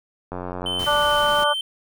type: click train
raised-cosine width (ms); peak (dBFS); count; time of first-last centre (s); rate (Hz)
1; -16; 48; 0.32-0.841; 90.2
type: tone with pitch glide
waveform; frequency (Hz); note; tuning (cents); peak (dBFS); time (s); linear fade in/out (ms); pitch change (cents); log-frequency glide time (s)
triangle; 3070 to 3106; G7 to G7; -37 to -17; -22; 0.66-1.61; 2; +20; 1.21-1.47
type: noise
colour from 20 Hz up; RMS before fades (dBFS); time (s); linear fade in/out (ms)
pink; -34; 0.79-1.44; 5
type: harmonic tone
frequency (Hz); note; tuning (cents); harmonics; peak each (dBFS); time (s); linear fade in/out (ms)
293.7; D4; 0; 2 / 3 / 4 / 5; -22 / -23 / -22 / -24; 0.86-1.54; 20
effects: none